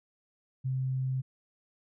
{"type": "tone", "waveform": "sine", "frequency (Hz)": 130.81, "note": "C3", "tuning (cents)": 0, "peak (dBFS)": -28, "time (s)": [0.64, 1.22], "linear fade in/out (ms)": 20, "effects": []}